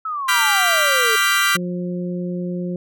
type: exponential sweep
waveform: sine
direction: down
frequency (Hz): 1318.5 to 428.8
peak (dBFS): -22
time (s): 0.05-1.16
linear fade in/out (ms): 5
type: chord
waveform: 30% pulse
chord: G dominant seventh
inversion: second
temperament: equal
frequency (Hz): 1174.7 / 1396.9 / 1568 / 1975.5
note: D6 / F6 / G6 / B6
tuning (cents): 0 / 0 / 0 / 0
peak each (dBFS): -18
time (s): 0.28-1.57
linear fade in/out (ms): 10
type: harmonic tone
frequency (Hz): 178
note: F3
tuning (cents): +33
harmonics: 1 / 2 / 3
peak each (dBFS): -23 / -29 / -33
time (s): 1.55-2.76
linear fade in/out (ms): 2
effects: none